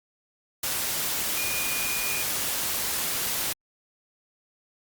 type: tone in noise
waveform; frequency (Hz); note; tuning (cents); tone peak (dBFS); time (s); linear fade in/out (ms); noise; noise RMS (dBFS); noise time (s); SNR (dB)
sine; 2443; D#7; -32; -32; 1.37-2.23; 5; white; -28; 0.63-3.53; -7
effects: Opus 48 kbps